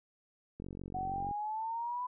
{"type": "click train", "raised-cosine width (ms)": 3, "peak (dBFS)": -31, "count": 34, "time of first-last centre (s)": [0.6, 1.311], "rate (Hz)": 46.4}
{"type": "exponential sweep", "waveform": "sine", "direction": "up", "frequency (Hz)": [740, 1002], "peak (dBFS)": -34, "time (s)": [0.94, 2.07], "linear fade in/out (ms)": 10}
{"effects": []}